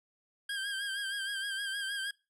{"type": "tone with vibrato", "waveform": "25% pulse", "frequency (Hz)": 1600, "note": "G6", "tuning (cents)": 35, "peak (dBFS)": -30, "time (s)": [0.49, 2.11], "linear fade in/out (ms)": 5, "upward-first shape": "sine", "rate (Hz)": 6.4, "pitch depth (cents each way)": 53, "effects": ["noise-tail reverb RT60 0.3 s tail -24 dB re dry", "low-pass 11000 Hz 12 dB/octave"]}